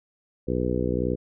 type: harmonic tone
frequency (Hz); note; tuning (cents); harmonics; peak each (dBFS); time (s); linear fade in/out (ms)
61.74; B1; 0; 1 / 2 / 3 / 4 / 5 / 6 / 7 / 8; -31 / -31 / -31 / -31 / -31 / -31 / -31 / -31; 0.47-1.16; 20
effects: none